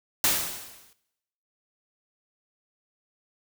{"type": "noise with exponential decay", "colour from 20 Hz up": "white", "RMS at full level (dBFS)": -20, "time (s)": [0.24, 0.93], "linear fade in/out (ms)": 1, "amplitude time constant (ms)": 150, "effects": ["noise-tail reverb RT60 0.9 s tail -19 dB re dry"]}